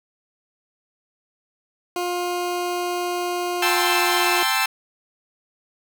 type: tone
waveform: 20% pulse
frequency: 354.3 Hz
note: F4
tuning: 25 cents sharp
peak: -18 dBFS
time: 1.96-4.43 s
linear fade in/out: 2 ms
type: chord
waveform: 15% pulse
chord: A minor seventh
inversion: third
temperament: equal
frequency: 784 / 880 / 1046.5 / 1318.5 Hz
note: G5 / A5 / C6 / E6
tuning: 0 / 0 / 0 / 0 cents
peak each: -18 dBFS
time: 3.62-4.66 s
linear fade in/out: 5 ms
effects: none